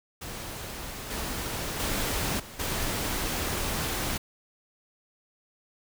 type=noise with level steps; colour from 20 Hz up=pink; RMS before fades=-38 / -33 / -29 / -44 / -30 dBFS; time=0.21-4.18 s; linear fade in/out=10 ms; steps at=1.1 / 1.79 / 2.39 / 2.59 s; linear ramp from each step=10 ms; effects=none